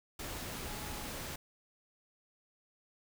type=tone in noise; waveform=sine; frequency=840 Hz; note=G#5; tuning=19 cents sharp; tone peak=-51 dBFS; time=0.66-1.07 s; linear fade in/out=5 ms; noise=pink; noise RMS=-42 dBFS; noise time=0.19-1.36 s; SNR=-12 dB; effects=none